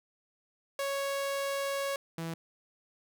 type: tone pair in turn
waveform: sawtooth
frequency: 554.4 / 164.82 Hz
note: C#5 / E3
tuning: 0 / 0 cents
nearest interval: octave + major sixth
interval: 2100 cents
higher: first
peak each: -27 / -31 dBFS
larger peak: first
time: 0.79-1.96 / 2.18-2.34 s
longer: first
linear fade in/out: 2 ms
effects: none